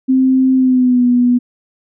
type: tone with pitch glide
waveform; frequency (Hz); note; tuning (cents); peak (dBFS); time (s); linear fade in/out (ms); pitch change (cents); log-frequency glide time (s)
sine; 261.2 to 245.1; C4 to B3; -3 to -13; -8; 0.08-1.39; 20; -110; 0.55-1.05
effects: none